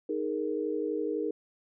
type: chord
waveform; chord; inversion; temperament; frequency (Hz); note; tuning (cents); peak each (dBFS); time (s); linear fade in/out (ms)
sine; D# suspended fourth; none; just; 311.1 / 414.8 / 466.7; D#4 / G#4 / A#4; 0 / -2 / +2; -33; 0.09-1.31; 5
effects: none